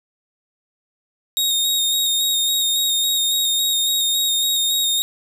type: tone with vibrato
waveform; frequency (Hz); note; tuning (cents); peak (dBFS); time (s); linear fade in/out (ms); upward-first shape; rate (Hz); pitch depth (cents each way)
sawtooth; 3729; A#7; 0; -14; 1.37-5.02; 0; square; 3.6; 21
effects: 8-bit